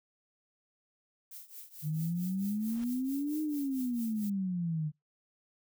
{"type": "noise with tremolo", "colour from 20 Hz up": "violet", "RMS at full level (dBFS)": -45, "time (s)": [1.31, 4.3], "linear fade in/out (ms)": 5, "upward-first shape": "triangle", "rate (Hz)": 4.5, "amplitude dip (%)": 90}
{"type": "exponential two-way sweep", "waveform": "sine", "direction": "up then down", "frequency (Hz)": [148.8, 311.1, 148.8], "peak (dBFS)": -30, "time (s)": [1.82, 4.92], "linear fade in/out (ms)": 50, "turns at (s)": 3.41}
{"type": "noise with exponential growth", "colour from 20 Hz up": "pink", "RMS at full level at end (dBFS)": -49, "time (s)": [2.46, 2.84], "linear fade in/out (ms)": 1, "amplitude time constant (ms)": 81}
{"effects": ["noise-tail reverb RT60 0.2 s tail -26 dB re dry"]}